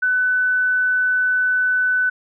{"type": "tone", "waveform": "sine", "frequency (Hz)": 1500, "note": "F#6", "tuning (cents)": 23, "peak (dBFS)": -15, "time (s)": [0.02, 2.1], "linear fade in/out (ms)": 10, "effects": []}